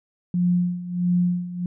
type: tone with tremolo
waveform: sine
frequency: 177.4 Hz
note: F3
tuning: 27 cents sharp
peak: -16 dBFS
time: 0.34-1.66 s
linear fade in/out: 2 ms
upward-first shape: sine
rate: 1.5 Hz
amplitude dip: 80%
effects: none